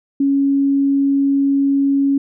sine tone, 277.2 Hz, C#4, in tune, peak -12 dBFS, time 0.2-2.18 s, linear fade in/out 5 ms, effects none

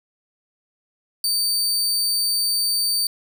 sawtooth tone, 4600 Hz, D8, 37 cents flat, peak -16 dBFS, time 1.24-3.07 s, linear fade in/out 2 ms, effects none

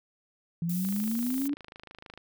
sine exponential sweep, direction up, 164.81 to 291.8 Hz, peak -27 dBFS, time 0.62-1.54 s, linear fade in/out 2 ms
violet noise, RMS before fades -38 dBFS, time 0.69-1.48 s, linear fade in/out 5 ms
click train, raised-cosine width 0.3 ms, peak -29 dBFS, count 36, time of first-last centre 0.85-2.176 s, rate 26.4 Hz
effects none

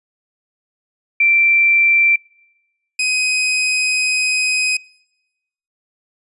sine / sawtooth tone pair in turn, 2349 / 2513 Hz, D7 / D#7, 0 / +17 cents, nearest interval minor second, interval 117 cents, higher second, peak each -10 / -12 dBFS, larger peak first, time 1.2-2.16 / 2.99-4.77 s, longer second, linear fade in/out 5 ms, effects noise-tail reverb RT60 1.0 s tail -26 dB re dry + resampled to 24000 Hz

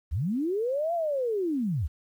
sine linear two-way sweep, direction up then down, 58.4 to 698.5 to 58.4 Hz, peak -25 dBFS, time 0.11-1.88 s, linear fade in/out 20 ms, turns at 0.94 s, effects 10-bit

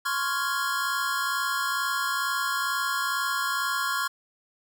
square chord, Db major seventh, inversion third, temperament equal, 1046.5 / 1108.7 / 1396.9 / 1661.2 Hz, C6 / Db6 / F6 / Ab6, 0 / 0 / 0 / 0 cents, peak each -33 / -32 / -30 / -33 dBFS, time 0.05-4.08 s, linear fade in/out 10 ms, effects none

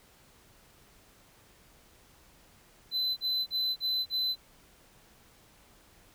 triangle tone bursts, 4031 Hz, B7, 35 cents sharp, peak -26 dBFS, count 5, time 2.91-4.358 s, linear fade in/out 50 ms, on 260 ms, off 37 ms, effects pink hiss -60 dBFS RMS until 6.14 s

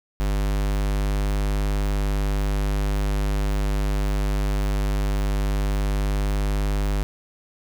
square tone, 50.1 Hz, G1, 38 cents sharp, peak -21 dBFS, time 0.2-7.03 s, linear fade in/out 0 ms, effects none

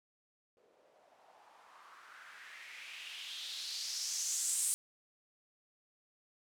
violet noise with low-pass filter sweep, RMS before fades -42 dBFS, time 0.57-4.74 s, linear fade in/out 0 ms, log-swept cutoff 450 to 9200 Hz, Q 3.5, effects none

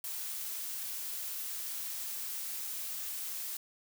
blue noise, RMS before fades -39 dBFS, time 0.04-3.57 s, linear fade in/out 2 ms, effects none

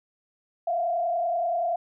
sine tone with frequency modulation, 689 Hz, F5, 24 cents flat, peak -23 dBFS, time 0.67-1.76 s, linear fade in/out 5 ms, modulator 30.5 Hz, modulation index 0.98, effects none

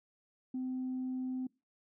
sine tone, 256.9 Hz, C4, 32 cents flat, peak -33 dBFS, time 0.54-1.47 s, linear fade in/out 5 ms, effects noise-tail reverb RT60 0.3 s tail -25 dB re dry + tanh soft clip ceiling -31 dBFS

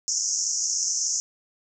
white band-pass noise, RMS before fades -26 dBFS, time 0.08-1.2 s, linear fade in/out 0 ms, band 5400 to 7000 Hz, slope 96 dB/octave, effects none

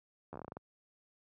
slowing click train, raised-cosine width 1 ms, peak -30 dBFS, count 10, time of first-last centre 0.33-0.569 s, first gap 12 ms, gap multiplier 1.19, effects high-pass 80 Hz 12 dB/octave

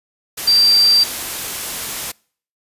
sine tone in noise, 4699 Hz, D8, in tune, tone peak -9 dBFS, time 0.47-1.04 s, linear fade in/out 10 ms, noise white, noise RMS -25 dBFS, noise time 0.37-2.12 s, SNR +13 dB, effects noise-tail reverb RT60 0.5 s tail -26 dB re dry + resampled to 32000 Hz

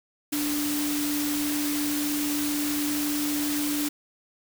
sine tone in noise, 293.7 Hz, D4, in tune, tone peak -26 dBFS, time 0.32-3.89 s, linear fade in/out 10 ms, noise white, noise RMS -31 dBFS, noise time 0.32-3.89 s, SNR +2 dB, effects none

